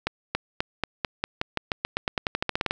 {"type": "accelerating click train", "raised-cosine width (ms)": 0.3, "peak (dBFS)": -8, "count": 21, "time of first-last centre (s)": [0.07, 2.709], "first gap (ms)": 280, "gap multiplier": 0.91, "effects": []}